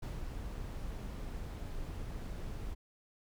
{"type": "noise with ADSR envelope", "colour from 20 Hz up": "brown", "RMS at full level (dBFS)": -38, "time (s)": [0.02, 2.75], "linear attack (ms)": 14, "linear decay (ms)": 170, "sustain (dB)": -3, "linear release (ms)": 23, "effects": []}